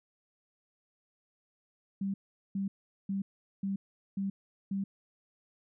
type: tone bursts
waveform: sine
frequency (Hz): 196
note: G3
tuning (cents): 0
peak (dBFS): -30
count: 6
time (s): 2.01-4.84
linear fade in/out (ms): 5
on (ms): 130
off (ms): 410
effects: none